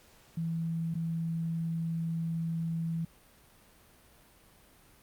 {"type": "tone with dropouts", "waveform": "sine", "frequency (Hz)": 164.81, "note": "E3", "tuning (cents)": 0, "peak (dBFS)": -30, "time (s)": [0.37, 3.05], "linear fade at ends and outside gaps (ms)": 5, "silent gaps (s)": [0.942, 0.952], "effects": ["pink hiss -60 dBFS RMS until 5.02 s", "Opus 48 kbps"]}